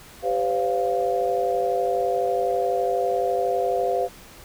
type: tone cluster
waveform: sine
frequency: 393.1 / 507 / 559 / 698 Hz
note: G4 / B4 / C#5 / F5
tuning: +5 / +45 / +14 / -1 cents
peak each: -27 / -24 / -31 / -24 dBFS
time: 0.22-4.09 s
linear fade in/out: 50 ms
effects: pink hiss -46 dBFS RMS until 4.44 s